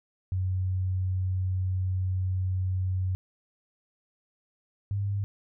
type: tone pair in turn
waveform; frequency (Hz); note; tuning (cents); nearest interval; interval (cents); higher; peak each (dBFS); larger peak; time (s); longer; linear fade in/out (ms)
sine; 93 / 100.22; F#2 / G2; +9 / +39; minor second; 130; second; -25 / -26; first; 0.32-3.15 / 4.91-5.24; first; 0
effects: none